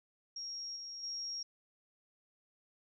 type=tone with level steps; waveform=sine; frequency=5588 Hz; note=F8; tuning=in tune; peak=-40 / -43 / -38 dBFS; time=0.36-1.43 s; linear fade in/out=5 ms; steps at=0.76 / 1.03 s; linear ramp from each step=5 ms; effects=none